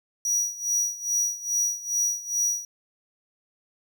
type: tone with tremolo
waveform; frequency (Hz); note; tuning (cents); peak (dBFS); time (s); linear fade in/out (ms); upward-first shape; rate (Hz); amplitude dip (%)
square; 5800; F#8; -35; -21; 0.25-2.65; 2; sine; 2.4; 85
effects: none